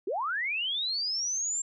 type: linear sweep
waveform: sine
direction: up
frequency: 329.6 to 7459 Hz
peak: -28 dBFS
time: 0.07-1.62 s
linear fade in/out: 5 ms
effects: none